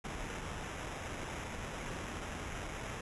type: noise with sample-and-hold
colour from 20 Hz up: pink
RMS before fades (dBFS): -42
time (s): 0.04-3.01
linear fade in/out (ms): 5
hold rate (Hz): 4410
effects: resampled to 24000 Hz